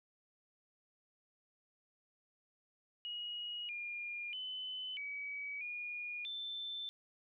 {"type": "tone with pitch steps", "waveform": "sine", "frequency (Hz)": [2895, 2414, 3025, 2275, 2437, 3541], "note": ["F#7", "D7", "F#7", "C#7", "D#7", "A7"], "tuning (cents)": [-38, 47, 38, 44, -37, 10], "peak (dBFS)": -40, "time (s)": [3.05, 6.89], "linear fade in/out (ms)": 0, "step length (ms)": 640, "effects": []}